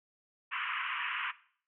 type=band-pass noise; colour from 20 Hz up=pink; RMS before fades=-36 dBFS; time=0.51-1.32 s; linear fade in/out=20 ms; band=1000 to 3000 Hz; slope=96 dB/octave; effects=noise-tail reverb RT60 0.5 s tail -17 dB re dry